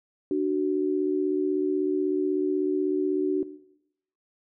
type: tone pair together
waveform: sine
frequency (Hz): 297.9 / 374.1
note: D4 / F#4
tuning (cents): +25 / +19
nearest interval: major third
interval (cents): 394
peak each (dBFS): -25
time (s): 0.31-3.43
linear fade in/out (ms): 2
effects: noise-tail reverb RT60 0.8 s tail -17 dB re dry